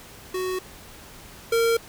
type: tone pair in turn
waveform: square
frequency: 370.5 / 460.4 Hz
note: F#4 / A#4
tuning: +2 / -22 cents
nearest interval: major third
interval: 376 cents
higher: second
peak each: -26 / -19 dBFS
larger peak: second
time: 0.34-0.59 / 1.52-1.77 s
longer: neither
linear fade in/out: 5 ms
effects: pink hiss -45 dBFS RMS until 1.88 s